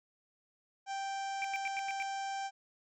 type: harmonic tone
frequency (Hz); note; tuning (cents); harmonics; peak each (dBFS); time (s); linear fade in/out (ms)
784; G5; 0; 1 / 2 / 3 / 4 / 5 / 6 / 7 / 8 / 9 / 10; -36 / -46 / -50 / -52 / -59 / -59 / -53 / -56 / -56 / -65; 0.86-2.51; 50
type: tone bursts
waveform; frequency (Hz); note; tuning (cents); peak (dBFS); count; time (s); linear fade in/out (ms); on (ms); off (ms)
sine; 2349; D7; 0; -34; 6; 1.42-2.024; 0; 24; 92
effects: none